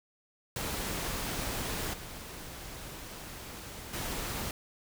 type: noise with level steps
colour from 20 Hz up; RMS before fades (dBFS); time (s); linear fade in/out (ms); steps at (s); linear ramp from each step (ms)
pink; -35 / -44 / -36; 0.56-4.51; 2; 1.93 / 3.93; 10
effects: none